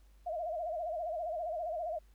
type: tone with vibrato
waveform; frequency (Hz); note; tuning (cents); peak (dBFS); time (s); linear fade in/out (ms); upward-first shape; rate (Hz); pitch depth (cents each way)
sine; 663; E5; +10; -34; 0.26-1.99; 10; sine; 15; 130
effects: added 50 Hz sine -58 dBFS peak until 2.14 s + pink hiss -72 dBFS RMS until 2.14 s